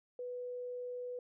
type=tone; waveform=sine; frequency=493.9 Hz; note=B4; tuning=in tune; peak=-39 dBFS; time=0.19-1.19 s; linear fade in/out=2 ms; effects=none